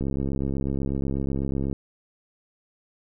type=click train; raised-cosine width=3 ms; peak=-15 dBFS; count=118; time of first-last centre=0.01-1.728 s; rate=68.1 Hz; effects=none